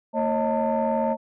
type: tone cluster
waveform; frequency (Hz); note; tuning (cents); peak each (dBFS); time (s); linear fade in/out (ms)
sine; 226.8 / 546 / 625 / 897; A#3 / C#5 / D#5 / A5; -47 / -26 / +8 / +33; -25; 0.13-1.17; 50
effects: tanh soft clip ceiling -15 dBFS